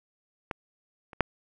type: clicks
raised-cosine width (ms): 0.5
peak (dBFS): -16 / -29 / -6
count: 3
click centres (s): 0.512 / 1.132 / 1.207
effects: none

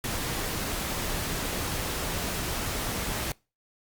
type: noise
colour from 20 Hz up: pink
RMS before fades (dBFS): -31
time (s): 0.04-3.32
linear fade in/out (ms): 2
effects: noise-tail reverb RT60 0.3 s tail -25 dB re dry + Opus 48 kbps

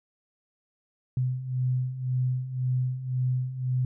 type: beating tone pair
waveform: sine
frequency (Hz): 126 / 127.9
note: B2 / C3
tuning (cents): +35 / -39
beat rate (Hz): 1.9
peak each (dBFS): -31 / -26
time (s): 1.17-3.85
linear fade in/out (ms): 2
effects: none

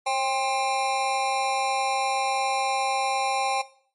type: tone with amplitude modulation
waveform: square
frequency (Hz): 796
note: G5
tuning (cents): +26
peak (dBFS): -19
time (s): 0.06-3.62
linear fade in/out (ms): 10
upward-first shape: sine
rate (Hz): 257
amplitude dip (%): 95
effects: noise-tail reverb RT60 0.5 s tail -17 dB re dry + MP3 48 kbps

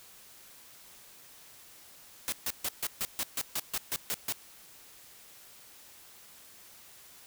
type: noise bursts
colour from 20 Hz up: white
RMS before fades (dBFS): -32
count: 12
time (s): 2.28-4.324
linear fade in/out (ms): 0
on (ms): 42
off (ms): 140
effects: white hiss -54 dBFS RMS until 7.26 s

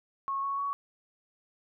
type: tone with pitch steps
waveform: sine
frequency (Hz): 1095 / 1108.4 / 1121.9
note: C#6 / C#6 / C#6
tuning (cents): -22 / -1 / +20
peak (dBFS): -29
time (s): 0.28-0.73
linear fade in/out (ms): 0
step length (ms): 150
effects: none

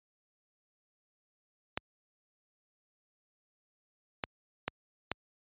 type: clicks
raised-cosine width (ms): 0.3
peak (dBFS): -15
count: 4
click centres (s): 1.775 / 4.238 / 4.68 / 5.116
effects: high-pass 60 Hz 12 dB/octave + resampled to 8000 Hz

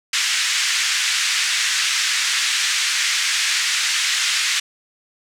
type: band-pass noise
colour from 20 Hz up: pink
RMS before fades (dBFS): -20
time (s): 0.13-4.6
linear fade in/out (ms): 5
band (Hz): 1700 to 7800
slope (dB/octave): 24
effects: none

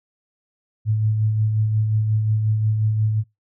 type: tone with tremolo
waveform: sine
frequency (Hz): 108.3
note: A2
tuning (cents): -27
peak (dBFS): -15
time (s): 0.85-3.24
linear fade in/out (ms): 50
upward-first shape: sine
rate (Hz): 5.6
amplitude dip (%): 35
effects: noise-tail reverb RT60 0.2 s tail -25 dB re dry

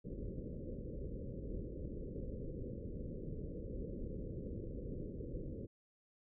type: low-pass noise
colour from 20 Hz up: pink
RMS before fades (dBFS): -44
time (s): 0.04-5.67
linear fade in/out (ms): 20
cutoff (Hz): 550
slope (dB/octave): 96
effects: none

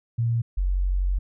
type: tone pair in turn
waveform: sine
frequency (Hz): 116.54 / 46.14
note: A#2 / F#1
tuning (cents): 0 / -4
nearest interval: octave + major third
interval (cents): 1604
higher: first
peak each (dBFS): -20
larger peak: neither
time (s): 0.18-0.42 / 0.57-1.19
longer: second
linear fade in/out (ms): 10
effects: none

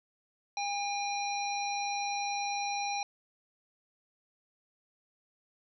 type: harmonic tone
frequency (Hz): 809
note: G#5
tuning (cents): -46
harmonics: 1 / 3 / 5 / 7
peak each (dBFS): -33 / -38 / -40 / -41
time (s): 0.57-3.03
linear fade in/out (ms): 2
effects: none

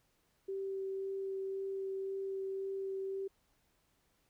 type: tone with vibrato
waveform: sine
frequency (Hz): 387.2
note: G4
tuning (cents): -21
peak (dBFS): -36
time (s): 0.48-3.28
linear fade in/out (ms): 10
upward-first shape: sine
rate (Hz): 1.9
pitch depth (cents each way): 8
effects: pink hiss -75 dBFS RMS until 4.29 s

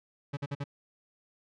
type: tone bursts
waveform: 40% pulse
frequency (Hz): 141.7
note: C#3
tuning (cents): +38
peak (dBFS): -31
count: 4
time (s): 0.33-0.641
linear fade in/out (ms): 10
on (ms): 41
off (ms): 49
effects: low-pass 4000 Hz 12 dB/octave

